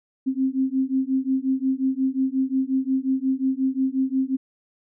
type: beating tone pair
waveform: sine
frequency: 261.6 / 267.2 Hz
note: C4 / C4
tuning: 0 / +36 cents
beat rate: 5.6 Hz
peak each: -23 dBFS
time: 0.26-4.37 s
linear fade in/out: 20 ms
effects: none